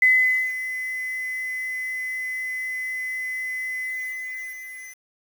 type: tone with ADSR envelope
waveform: sine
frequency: 2024 Hz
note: B6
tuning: 42 cents sharp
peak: -12 dBFS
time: 0.02-5.14 s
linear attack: 4 ms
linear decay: 500 ms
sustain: -14 dB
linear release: 1300 ms
effects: 7-bit